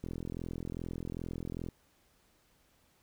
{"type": "click train", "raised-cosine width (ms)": 3, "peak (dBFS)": -26, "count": 71, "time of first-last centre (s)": [0.04, 1.687], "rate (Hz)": 42.5, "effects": ["pink hiss -69 dBFS RMS until 3.02 s"]}